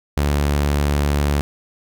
sawtooth tone, 72.3 Hz, D2, 27 cents flat, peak -12 dBFS, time 0.17-1.41 s, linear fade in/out 0 ms, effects none

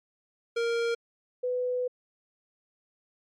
square / sine tone pair in turn, 466.2 / 498.4 Hz, A#4 / B4, 0 / +16 cents, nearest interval minor second, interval 116 cents, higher second, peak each -26 dBFS, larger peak neither, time 0.56-0.95 / 1.43-1.88 s, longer second, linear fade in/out 10 ms, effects low-pass 5000 Hz 12 dB/octave + MP3 96 kbps

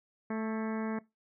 harmonic tone with a mistuned harmonic, 220 Hz, A3, in tune, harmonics 1 / 2 / 3 / 4 / 5 / 6 / 7 / 8 / 9 / 10, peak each -33 / -39 / -43 / -45 / -47 / -49 / -50 / -51 / -52 / -53 dBFS, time 0.3-0.99 s, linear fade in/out 5 ms, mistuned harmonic 7, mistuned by +59 cents, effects noise-tail reverb RT60 0.2 s tail -20 dB re dry

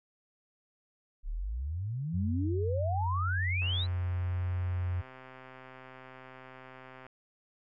sine exponential sweep, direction up, 32.67 to 4100 Hz, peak -32 dBFS, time 1.23-3.87 s, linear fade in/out 50 ms
sine tone with pitch glide, 91.2 to 89.89 Hz, F#2 to F#2, -24 to -50 cents, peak -29 dBFS, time 2.13-5.02 s, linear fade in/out 20 ms, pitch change -26 cents, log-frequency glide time 3.38-3.67 s
click train, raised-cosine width 0.5 ms, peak -34 dBFS, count 449, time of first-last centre 3.62-7.066 s, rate 130 Hz
effects none

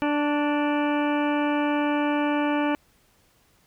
harmonic tone with a mistuned harmonic, 293.7 Hz, D4, in tune, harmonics 1 / 2 / 3 / 4 / 5 / 6 / 8 / 9 / 10, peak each -23 / -29 / -29 / -35 / -35 / -37 / -36 / -42 / -42 dBFS, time 0.02-2.75 s, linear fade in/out 0 ms, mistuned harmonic 4, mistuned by -24 cents, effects pink hiss -62 dBFS RMS until 3.66 s

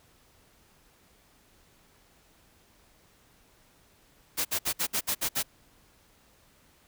white noise bursts, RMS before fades -28 dBFS, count 8, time 4.37-5.431 s, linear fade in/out 20 ms, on 81 ms, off 59 ms, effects pink hiss -62 dBFS RMS until 6.87 s

